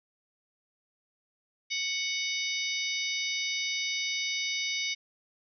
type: harmonic tone with a mistuned harmonic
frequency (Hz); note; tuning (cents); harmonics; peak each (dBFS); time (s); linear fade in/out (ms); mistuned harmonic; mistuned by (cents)
740; F#5; 0; 3 / 4 / 5 / 6 / 7 / 8; -33 / -38 / -35 / -39 / -39 / -39; 1.7-4.95; 20; 6; +81
effects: none